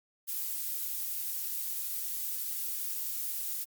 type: noise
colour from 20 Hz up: violet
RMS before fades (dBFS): -35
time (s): 0.27-3.65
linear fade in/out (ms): 20
effects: Opus 48 kbps